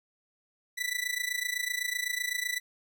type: tone with amplitude modulation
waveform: sawtooth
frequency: 1975.5 Hz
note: B6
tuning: in tune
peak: -23 dBFS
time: 0.77-2.6 s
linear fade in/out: 20 ms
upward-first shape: sine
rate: 27.9 Hz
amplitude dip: 85%
effects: none